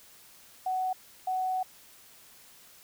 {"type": "tone bursts at uneven times", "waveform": "sine", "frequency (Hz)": 746, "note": "F#5", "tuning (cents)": 14, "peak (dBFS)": -27, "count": 2, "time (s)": [[0.66, 0.93], [1.27, 1.63]], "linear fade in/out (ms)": 5, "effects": ["white hiss -55 dBFS RMS until 2.83 s"]}